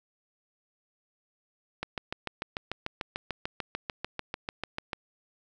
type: click train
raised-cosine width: 0.3 ms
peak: -16 dBFS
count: 22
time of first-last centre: 1.83-4.932 s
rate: 6.77 Hz
effects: none